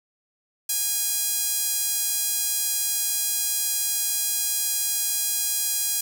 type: tone with high-pass filter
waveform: sawtooth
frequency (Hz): 821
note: G#5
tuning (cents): -20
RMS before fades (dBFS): -25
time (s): 0.69-6.01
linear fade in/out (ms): 5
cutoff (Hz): 7500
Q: 0.97
effects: 7-bit